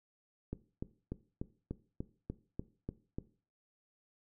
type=click train; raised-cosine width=3 ms; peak=-25 dBFS; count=10; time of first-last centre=0.53-3.185 s; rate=3.39 Hz; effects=noise-tail reverb RT60 0.4 s tail -17 dB re dry